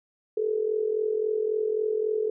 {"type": "tone with amplitude modulation", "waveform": "sine", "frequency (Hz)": 432.6, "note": "A4", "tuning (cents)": -29, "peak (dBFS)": -20, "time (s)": [0.37, 2.3], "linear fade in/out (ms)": 5, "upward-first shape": "sine", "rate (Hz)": 43.7, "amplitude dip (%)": 75, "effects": []}